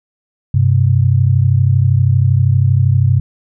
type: tone pair together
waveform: sine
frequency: 97.5 / 130.15 Hz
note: G2 / C3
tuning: -9 / -9 cents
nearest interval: perfect fourth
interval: 500 cents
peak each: -11 dBFS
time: 0.54-3.2 s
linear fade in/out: 5 ms
effects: none